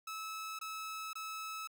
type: tone bursts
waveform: sawtooth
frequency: 1300 Hz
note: E6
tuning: 24 cents flat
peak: -37 dBFS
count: 3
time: 0.07-1.674 s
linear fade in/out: 5 ms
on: 520 ms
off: 22 ms
effects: none